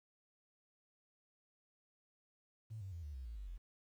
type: tone with pitch steps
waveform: triangle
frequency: 110 / 96.32 / 84.33 / 73.84 / 64.66 / 56.61 / 49.57 / 43.4 Hz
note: A2 / G2 / E2 / D2 / C2 / A1 / G1 / F1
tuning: 0 / -30 / +40 / +10 / -20 / +50 / +20 / -10 cents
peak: -40 dBFS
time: 2.7-3.58 s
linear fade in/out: 20 ms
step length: 110 ms
effects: tanh soft clip ceiling -42 dBFS + 12-bit